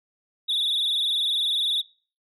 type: tone with vibrato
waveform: sine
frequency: 3609 Hz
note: A7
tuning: 43 cents sharp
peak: -19 dBFS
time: 0.48-1.82 s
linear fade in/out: 20 ms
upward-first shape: sine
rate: 20 Hz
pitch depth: 97 cents each way
effects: noise-tail reverb RT60 0.4 s tail -24 dB re dry + tanh soft clip ceiling -20 dBFS